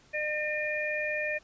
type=harmonic tone; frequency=605 Hz; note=D#5; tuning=49 cents flat; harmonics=1 / 3 / 4; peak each=-33 / -33 / -33 dBFS; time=0.13-1.39 s; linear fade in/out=20 ms; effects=pink hiss -60 dBFS RMS until 1.43 s + resampled to 16000 Hz